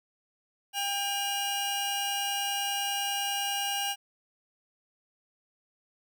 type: tone pair together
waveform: sawtooth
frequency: 800 / 2855 Hz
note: G5 / F7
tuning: +35 / +37 cents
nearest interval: octave + minor seventh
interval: 2202 cents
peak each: -28 dBFS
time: 0.73-3.96 s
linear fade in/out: 50 ms
effects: none